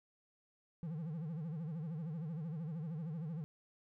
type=tone with vibrato; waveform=triangle; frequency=160 Hz; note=D#3; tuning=49 cents sharp; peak=-37 dBFS; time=0.83-3.44 s; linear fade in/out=0 ms; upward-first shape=sine; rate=13 Hz; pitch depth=150 cents each way; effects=none